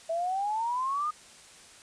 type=exponential sweep; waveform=sine; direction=up; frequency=648 to 1244.5 Hz; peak=-27 dBFS; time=0.09-1.11 s; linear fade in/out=10 ms; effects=white hiss -52 dBFS RMS until 1.82 s + resampled to 22050 Hz